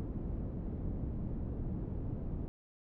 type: low-pass noise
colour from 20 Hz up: pink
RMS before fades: -38 dBFS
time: 0-2.48 s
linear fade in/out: 0 ms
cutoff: 280 Hz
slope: 12 dB/octave
effects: none